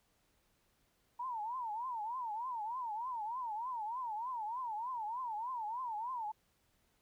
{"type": "tone with vibrato", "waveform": "sine", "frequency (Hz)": 932.3, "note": "A#5", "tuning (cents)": 0, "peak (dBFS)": -37, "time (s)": [1.19, 6.32], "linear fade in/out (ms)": 10, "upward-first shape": "triangle", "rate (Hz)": 3.3, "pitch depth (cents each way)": 220, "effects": ["pink hiss -75 dBFS RMS until 7.01 s"]}